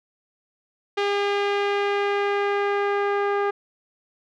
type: tone with low-pass filter sweep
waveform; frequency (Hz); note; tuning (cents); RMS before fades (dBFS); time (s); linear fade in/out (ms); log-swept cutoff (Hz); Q
sawtooth; 404.4; G#4; -46; -23; 0.97-3.51; 10; 3300 to 1500; 1.3
effects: none